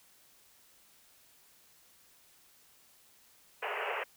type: band-pass noise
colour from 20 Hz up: pink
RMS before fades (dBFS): -36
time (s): 3.62-4.04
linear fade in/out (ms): 10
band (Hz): 410 to 2900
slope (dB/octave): 96
effects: white hiss -63 dBFS RMS until 4.16 s

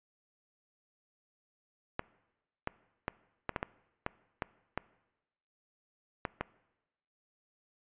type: clicks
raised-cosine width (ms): 0.5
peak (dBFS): -17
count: 11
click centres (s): 1.994 / 2.674 / 3.081 / 3.493 / 3.562 / 3.629 / 4.064 / 4.422 / 4.776 / 6.252 / 6.41
effects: noise-tail reverb RT60 1.0 s tail -21 dB re dry + resampled to 8000 Hz

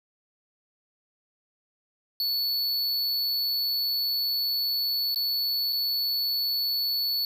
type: tone with dropouts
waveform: square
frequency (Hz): 4435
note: C#8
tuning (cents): 0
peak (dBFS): -25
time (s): 2.2-7.25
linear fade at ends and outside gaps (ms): 1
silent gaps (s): 5.146-5.159 / 5.725-5.729
effects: 9-bit

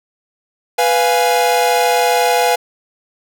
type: chord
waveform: 45% pulse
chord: F diminished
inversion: second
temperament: equal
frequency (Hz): 493.9 / 698.5 / 830.6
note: Cb5 / F5 / Ab5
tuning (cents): 0 / 0 / 0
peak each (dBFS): -16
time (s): 0.78-2.56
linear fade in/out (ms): 10
effects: none

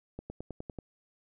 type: accelerating click train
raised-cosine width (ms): 2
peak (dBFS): -26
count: 7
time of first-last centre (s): 0.19-0.787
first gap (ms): 110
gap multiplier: 0.96
effects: none

